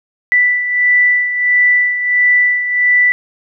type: beating tone pair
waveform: sine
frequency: 1975.5 / 1977 Hz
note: B6 / B6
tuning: 0 / +1 cents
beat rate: 1.5 Hz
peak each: -10 / -17 dBFS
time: 0.32-3.12 s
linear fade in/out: 0 ms
effects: none